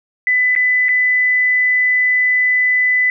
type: tone with dropouts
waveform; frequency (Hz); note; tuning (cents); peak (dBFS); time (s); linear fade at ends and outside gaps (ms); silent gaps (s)
sine; 2000; B6; +21; -11; 0.27-3.1; 1; 0.552-0.562 / 0.885-0.89
effects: none